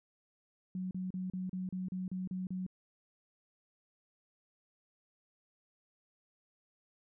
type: tone bursts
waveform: sine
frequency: 185 Hz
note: F#3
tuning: in tune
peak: -35 dBFS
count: 10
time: 0.75-2.665 s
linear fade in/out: 2 ms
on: 160 ms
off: 35 ms
effects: none

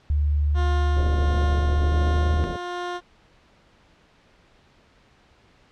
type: tone with pitch glide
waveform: sine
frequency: 73.42 to 76.67 Hz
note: D2 to D#2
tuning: 0 to -25 cents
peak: -18 dBFS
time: 0.1-2.44 s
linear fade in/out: 0 ms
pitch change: +75 cents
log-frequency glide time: 1.71-2.26 s
type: tone with tremolo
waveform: 15% pulse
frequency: 354.5 Hz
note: F4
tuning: 26 cents sharp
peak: -21 dBFS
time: 0.54-3.01 s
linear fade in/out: 50 ms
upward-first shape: sine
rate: 1.4 Hz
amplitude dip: 30%
type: low-pass noise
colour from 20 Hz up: pink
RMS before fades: -31 dBFS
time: 0.96-2.57 s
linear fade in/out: 10 ms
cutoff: 660 Hz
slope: 48 dB/octave
effects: pink hiss -57 dBFS RMS until 5.71 s + low-pass 4000 Hz 12 dB/octave

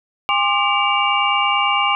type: tone cluster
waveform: sine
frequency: 809 / 1061 / 1190 / 2303 / 2804 Hz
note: G#5 / C6 / D6 / D7 / F7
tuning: -46 / +24 / +22 / -34 / +6 cents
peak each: -21 dBFS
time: 0.29-1.95 s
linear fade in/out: 0 ms
effects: none

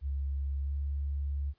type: tone with pitch glide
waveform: sine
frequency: 69.3 to 70.63 Hz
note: C#2 to C#2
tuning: 0 to +33 cents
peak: -30 dBFS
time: 0.01-1.54 s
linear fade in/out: 50 ms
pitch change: +33 cents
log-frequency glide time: 0.62-0.73 s
effects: pink hiss -75 dBFS RMS until 1.58 s + resampled to 11025 Hz

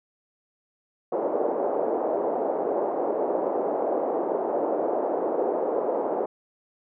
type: band-pass noise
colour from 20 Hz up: pink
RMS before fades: -26 dBFS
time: 1.12-6.26 s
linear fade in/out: 5 ms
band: 370 to 730 Hz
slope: 24 dB/octave
effects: none

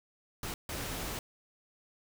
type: noise bursts at uneven times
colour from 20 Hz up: pink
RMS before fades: -38 dBFS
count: 2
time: 0.43-0.54 / 0.69-1.19 s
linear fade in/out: 2 ms
effects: none

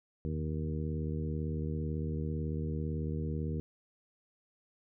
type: harmonic tone with a mistuned harmonic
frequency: 78 Hz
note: D#2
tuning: 5 cents sharp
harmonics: 1 / 2 / 3 / 4 / 5 / 6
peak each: -36 / -36 / -41 / -44 / -45 / -45 dBFS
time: 0.25-3.6 s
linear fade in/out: 0 ms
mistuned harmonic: 1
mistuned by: +76 cents
effects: none

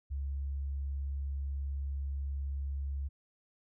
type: tone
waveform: sine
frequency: 69.3 Hz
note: C#2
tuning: in tune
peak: -33 dBFS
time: 0.1-3.09 s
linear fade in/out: 20 ms
effects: none

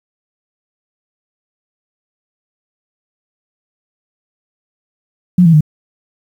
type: tone with pitch steps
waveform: sine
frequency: 179.2 / 165.28 / 152.44 Hz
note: F3 / E3 / D#3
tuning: +45 / +5 / -35 cents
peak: -4 dBFS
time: 5.38-5.608 s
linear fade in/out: 5 ms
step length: 76 ms
effects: 7-bit

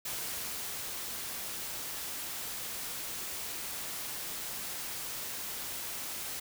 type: noise with ADSR envelope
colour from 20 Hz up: white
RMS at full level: -37 dBFS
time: 0.05-6.4 s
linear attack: 5 ms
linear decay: 740 ms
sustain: -2 dB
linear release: 7 ms
effects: none

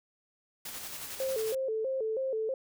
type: noise with tremolo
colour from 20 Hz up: white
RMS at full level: -40 dBFS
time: 0.65-1.55 s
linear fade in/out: 5 ms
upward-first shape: square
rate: 11 Hz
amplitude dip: 30%
type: tone with vibrato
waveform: sine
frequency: 482.5 Hz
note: B4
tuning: 40 cents flat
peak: -29 dBFS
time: 1.2-2.54 s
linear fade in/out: 2 ms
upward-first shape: square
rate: 3.1 Hz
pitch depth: 160 cents each way
effects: none

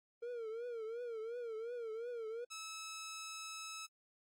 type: tone with vibrato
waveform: triangle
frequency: 462.2 Hz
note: A#4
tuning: 15 cents flat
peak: -39 dBFS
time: 0.22-2.45 s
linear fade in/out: 10 ms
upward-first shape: triangle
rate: 2.8 Hz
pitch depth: 120 cents each way
type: tone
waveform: 10% pulse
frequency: 1300 Hz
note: E6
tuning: 24 cents flat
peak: -37 dBFS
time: 2.5-3.87 s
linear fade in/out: 20 ms
effects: AAC 48 kbps

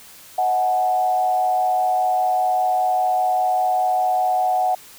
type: tone with frequency modulation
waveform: sine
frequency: 740 Hz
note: F#5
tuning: in tune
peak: -16 dBFS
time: 0.38-4.75 s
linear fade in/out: 5 ms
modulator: 105 Hz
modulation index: 0.58
effects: white hiss -44 dBFS RMS until 4.98 s

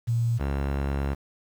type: tone pair in turn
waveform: sine / sawtooth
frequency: 116.54 / 69.4 Hz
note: A#2 / C#2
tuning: 0 / +3 cents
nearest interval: major sixth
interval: 897 cents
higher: first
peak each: -21 dBFS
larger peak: neither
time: 0.07-0.39 / 0.39-1.15 s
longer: second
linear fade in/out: 20 ms
effects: low-pass 2000 Hz 12 dB/octave + 8-bit

